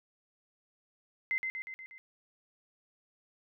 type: tone with echo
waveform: sine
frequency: 2068 Hz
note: C7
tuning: 21 cents flat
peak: -28 dBFS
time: 1.31-1.38 s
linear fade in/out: 0 ms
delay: 120 ms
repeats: 5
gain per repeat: -4 dB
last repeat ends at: 1.98 s
effects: none